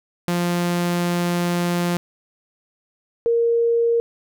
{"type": "tone pair in turn", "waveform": ["sawtooth", "sine"], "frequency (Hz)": [174.61, 466.2], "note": ["F3", "A#4"], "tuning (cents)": [0, 0], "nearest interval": "octave + perfect fourth", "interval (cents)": 1700, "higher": "second", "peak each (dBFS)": -15, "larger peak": "neither", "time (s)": [[0.28, 1.97], [3.26, 4]], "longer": "first", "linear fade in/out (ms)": 0, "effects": []}